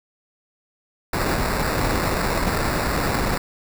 pink noise with sample-and-hold, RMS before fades -22 dBFS, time 1.13-3.38 s, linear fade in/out 5 ms, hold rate 3150 Hz, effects none

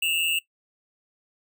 square tone pair together, 2674 / 2839 Hz, E7 / F7, +24 / +28 cents, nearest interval minor second, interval 104 cents, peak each -26 / -26 dBFS, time 0.02-0.39 s, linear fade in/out 5 ms, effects noise-tail reverb RT60 0.1 s tail -18 dB re dry

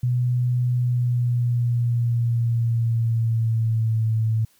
sine tone with pitch glide, 123.47 to 111.28 Hz, B2 to A2, 0 to +20 cents, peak -18 dBFS, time 0.03-4.45 s, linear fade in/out 5 ms, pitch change -180 cents, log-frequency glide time 0.75-4.05 s, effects white hiss -60 dBFS RMS until 4.59 s

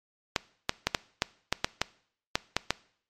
clicks, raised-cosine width 0.2 ms, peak -6 dBFS, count 11, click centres 0.362 / 0.694 / 0.87 / 0.948 / 1.221 / 1.526 / 1.645 / 1.816 / 2.355 / 2.566 / 2.706 s, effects noise-tail reverb RT60 0.6 s tail -21 dB re dry + MP3 64 kbps

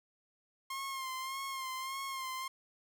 sawtooth tone with vibrato, 1064 Hz, C6, 29 cents sharp, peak -34 dBFS, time 0.7-2.48 s, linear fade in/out 5 ms, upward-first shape sine, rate 1.7 Hz, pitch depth 43 cents each way, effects none

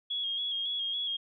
sine tone with vibrato, 3302 Hz, G#7, 11 cents flat, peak -30 dBFS, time 0.1-1.17 s, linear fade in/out 10 ms, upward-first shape square, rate 3.6 Hz, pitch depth 31 cents each way, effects none

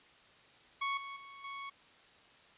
25% pulse tone with level steps, 1108.7 Hz, C#6, in tune, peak -29 / -39 / -46 / -38 dBFS, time 0.81-1.7 s, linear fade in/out 10 ms, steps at 0.97 / 1.16 / 1.44 s, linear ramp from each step 5 ms, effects white hiss -61 dBFS RMS until 2.57 s + resampled to 8000 Hz

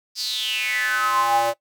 square tone with high-pass filter sweep, 116.4 Hz, A#2, 2 cents flat, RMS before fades -22 dBFS, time 0.15-1.54 s, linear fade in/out 50 ms, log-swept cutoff 5000 to 610 Hz, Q 7.6, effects noise-tail reverb RT60 0.1 s tail -19 dB re dry

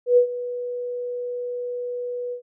sine tone with ADSR envelope, 489.7 Hz, B4, 15 cents flat, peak -10 dBFS, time 0.06-2.42 s, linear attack 110 ms, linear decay 95 ms, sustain -16 dB, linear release 97 ms, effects none

